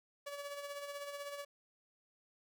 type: tone with tremolo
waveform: sawtooth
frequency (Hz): 571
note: D5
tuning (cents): -49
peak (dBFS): -37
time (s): 0.26-1.45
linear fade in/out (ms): 10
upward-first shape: sine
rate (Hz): 16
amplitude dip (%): 50
effects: none